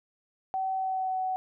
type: tone with pitch glide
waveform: sine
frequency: 762 to 750.2 Hz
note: G5 to F#5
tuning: -49 to +24 cents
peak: -27 dBFS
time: 0.54-1.36 s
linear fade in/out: 0 ms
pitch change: -27 cents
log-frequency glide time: 0.75-1.17 s
effects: none